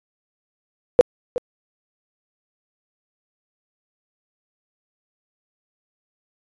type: tone with echo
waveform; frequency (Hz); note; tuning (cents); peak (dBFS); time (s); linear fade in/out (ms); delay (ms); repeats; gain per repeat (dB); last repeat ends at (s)
sine; 493.1; B4; -3; -4; 0.99-1.01; 0; 370; 1; -15; 1.38
effects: resampled to 22050 Hz

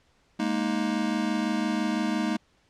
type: chord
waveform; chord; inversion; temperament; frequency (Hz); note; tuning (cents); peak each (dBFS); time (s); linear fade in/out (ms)
square; Ab suspended second; none; just; 207.7 / 233.6 / 311.5; Ab3 / Bb3 / Eb4; 0 / +4 / +2; -30; 0.39-2.37; 10
effects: pink hiss -65 dBFS RMS until 2.69 s + low-pass 6000 Hz 12 dB/octave

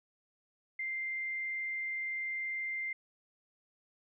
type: tone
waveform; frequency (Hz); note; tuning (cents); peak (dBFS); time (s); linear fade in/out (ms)
sine; 2093; C7; 0; -34; 0.79-2.93; 5
effects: none

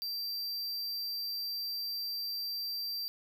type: tone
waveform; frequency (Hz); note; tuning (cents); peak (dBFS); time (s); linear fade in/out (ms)
square; 4699; D8; 0; -35; 0.02-3.08; 0
effects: 12-bit

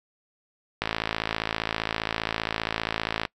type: click train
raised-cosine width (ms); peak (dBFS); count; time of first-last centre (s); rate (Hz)
0.3; -9; 135; 0.82-3.252; 55.1
effects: noise-tail reverb RT60 0.1 s tail -24 dB re dry

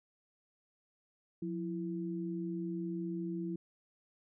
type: tone pair together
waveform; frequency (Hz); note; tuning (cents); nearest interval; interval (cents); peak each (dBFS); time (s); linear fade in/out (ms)
sine; 178.1 / 332.7; F3 / E4; +34 / +16; major seventh; 1082; -38 / -38; 1.42-3.56; 5
effects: none

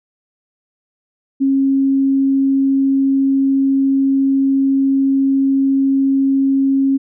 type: tone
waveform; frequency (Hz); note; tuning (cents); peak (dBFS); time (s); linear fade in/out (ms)
sine; 271.4; C#4; -36; -11; 1.4-6.98; 20
effects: none

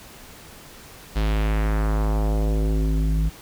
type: tone with low-pass filter sweep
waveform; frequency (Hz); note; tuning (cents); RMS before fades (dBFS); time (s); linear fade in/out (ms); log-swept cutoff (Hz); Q
square; 53; G#1; +36; -21; 1.15-3.3; 20; 4200 to 160; 1.5
effects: pink hiss -44 dBFS RMS until 3.41 s

